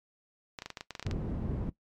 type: clicks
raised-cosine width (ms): 0.2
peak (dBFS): -21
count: 12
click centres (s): 0.588 / 0.621 / 0.66 / 0.703 / 0.772 / 0.809 / 0.907 / 0.952 / 0.996 / 1.027 / 1.066 / 1.112
type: low-pass noise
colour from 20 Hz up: white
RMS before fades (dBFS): -34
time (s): 1.05-1.7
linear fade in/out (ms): 10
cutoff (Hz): 190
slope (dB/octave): 12
effects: noise-tail reverb RT60 0.1 s tail -17 dB re dry + MP3 96 kbps